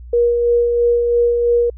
sine tone with tremolo, 476 Hz, A#4, 36 cents sharp, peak -10 dBFS, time 0.13-1.7 s, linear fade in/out 5 ms, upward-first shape sine, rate 3 Hz, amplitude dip 35%, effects added 60 Hz sine -32 dBFS peak until 1.77 s

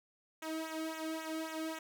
sawtooth tone with flanger, 318.9 Hz, D#4, 43 cents sharp, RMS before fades -40 dBFS, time 0.42-1.79 s, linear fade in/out 5 ms, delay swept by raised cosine 0.2 to 1.17 ms, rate 3.7 Hz, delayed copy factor -0.9, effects none

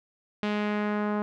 sawtooth tone with low-pass filter sweep, 208.8 Hz, G#3, 10 cents sharp, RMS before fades -28 dBFS, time 0.43-1.22 s, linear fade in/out 0 ms, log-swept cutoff 3200 to 1200 Hz, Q 1.4, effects none

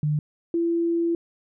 sine tone pair in turn, 150 / 337.4 Hz, D3 / E4, +37 / +40 cents, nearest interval octave + major second, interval 1403 cents, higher second, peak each -20 dBFS, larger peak neither, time 0.03-0.19 / 0.54-1.15 s, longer second, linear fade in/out 2 ms, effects none

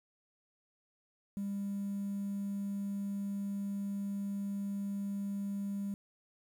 triangle tone, 200 Hz, G3, 35 cents sharp, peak -31 dBFS, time 1.37-5.94 s, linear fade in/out 0 ms, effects tanh soft clip ceiling -31 dBFS + 10-bit

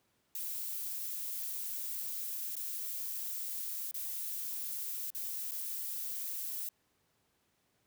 violet noise with dropouts, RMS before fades -39 dBFS, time 0.35-6.69 s, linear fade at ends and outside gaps 2 ms, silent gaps 2.555-2.565 / 3.912-3.942 / 5.104-5.148 / 5.511-5.517 s, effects pink hiss -75 dBFS RMS until 7.86 s + high-pass 80 Hz 12 dB/octave

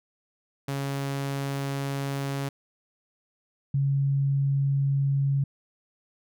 sawtooth / sine tone pair in turn, 138.59 / 138.59 Hz, C#3 / C#3, 0 / 0 cents, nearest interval unison, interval 0 cents, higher neither, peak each -24 / -21 dBFS, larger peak second, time 0.68-2.49 / 3.74-5.44 s, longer first, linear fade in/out 5 ms, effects none

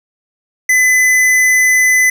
triangle tone with hard clipping, 2013 Hz, B6, 33 cents sharp, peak -9 dBFS, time 0.69-2.1 s, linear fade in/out 5 ms, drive 18 dB, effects none

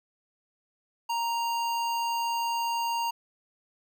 square tone with notch filter, 932.3 Hz, A#5, in tune, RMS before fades -29 dBFS, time 1.09-3.11 s, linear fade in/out 10 ms, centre 10000 Hz, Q 1.7, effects none

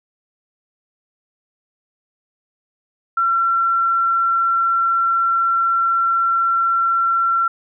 sine tone, 1358 Hz, F6, 49 cents flat, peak -14 dBFS, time 3.17-7.48 s, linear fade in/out 5 ms, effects none

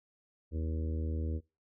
harmonic tone, 79.7 Hz, D#2, 42 cents sharp, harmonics 1 / 2 / 3 / 4 / 5 / 6 / 7, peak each -32 / -47 / -43 / -44 / -49 / -48 / -55 dBFS, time 0.51-1.41 s, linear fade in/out 50 ms, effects noise-tail reverb RT60 0.3 s tail -25 dB re dry

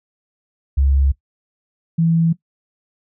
sine tone pair in turn, 68.6 / 165.2 Hz, C#2 / E3, -17 / +4 cents, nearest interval octave + minor third, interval 1521 cents, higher second, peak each -12 dBFS, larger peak neither, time 0.77-1.12 / 1.98-2.33 s, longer neither, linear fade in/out 10 ms, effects noise-tail reverb RT60 0.1 s tail -18 dB re dry

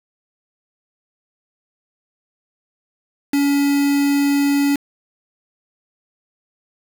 triangle tone with quantisation, 282.8 Hz, C#4, 35 cents sharp, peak -12 dBFS, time 3.33-4.76 s, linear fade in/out 5 ms, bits 4, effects none

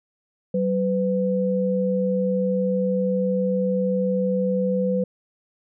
sine tone pair together, 189.35 / 502 Hz, F#3 / B4, +40 / +28 cents, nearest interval octave + perfect fourth, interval 1688 cents, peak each -22 dBFS, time 0.54-5.04 s, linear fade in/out 5 ms, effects none

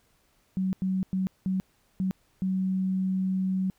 sine tone bursts at uneven times, 188.3 Hz, F#3, 31 cents sharp, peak -24 dBFS, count 6, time 0.57-0.73 / 0.82-1.03 / 1.13-1.27 / 1.46-1.6 / 2-2.11 / 2.42-3.7 s, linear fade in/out 0 ms, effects pink hiss -67 dBFS RMS until 3.78 s

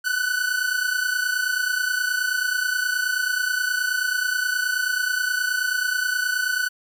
45% pulse tone pair together, 1480 / 1509.4 Hz, F#6 / F#6, 0 / +34 cents, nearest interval unison, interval 34 cents, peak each -24 dBFS, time 0.04-6.69 s, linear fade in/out 20 ms, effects none

